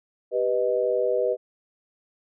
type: chord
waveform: sine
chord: G augmented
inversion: none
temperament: equal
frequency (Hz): 392 / 493.9 / 622.3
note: G4 / B4 / D#5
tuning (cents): 0 / 0 / 0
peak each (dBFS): -27 / -23 / -26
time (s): 0.31-1.37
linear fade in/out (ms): 50
effects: none